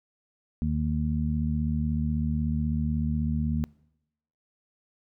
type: harmonic tone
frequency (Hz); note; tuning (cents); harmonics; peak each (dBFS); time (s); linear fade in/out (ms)
76.2; D#2; -36; 1 / 2 / 3; -28 / -29 / -28; 0.62-3.64; 0
effects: noise-tail reverb RT60 0.8 s tail -24 dB re dry